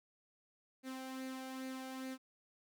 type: tone with flanger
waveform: sawtooth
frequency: 261.6 Hz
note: C4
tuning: in tune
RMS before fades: -45 dBFS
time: 0.83-2.18 s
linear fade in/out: 50 ms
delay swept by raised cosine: 0.45 to 1.36 ms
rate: 2.4 Hz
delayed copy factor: +0.5
effects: none